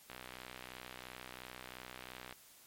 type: click train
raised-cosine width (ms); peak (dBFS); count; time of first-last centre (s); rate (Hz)
0.3; -30; 141; 0.1-2.326; 62.9
effects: white hiss -61 dBFS RMS until 2.66 s + MP3 64 kbps